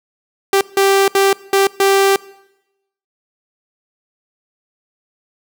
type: tone bursts at uneven times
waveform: sawtooth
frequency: 392 Hz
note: G4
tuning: in tune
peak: -6 dBFS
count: 5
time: 0.53-0.61 / 0.77-1.08 / 1.15-1.33 / 1.53-1.67 / 1.8-2.16 s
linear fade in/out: 2 ms
effects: noise-tail reverb RT60 0.9 s tail -21 dB re dry